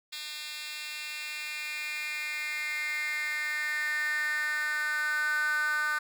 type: tone with high-pass filter sweep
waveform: 10% pulse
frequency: 301.8 Hz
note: D4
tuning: 47 cents sharp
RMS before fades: -32 dBFS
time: 0.12-5.99 s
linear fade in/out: 10 ms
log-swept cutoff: 3100 to 1400 Hz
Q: 6.8
effects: none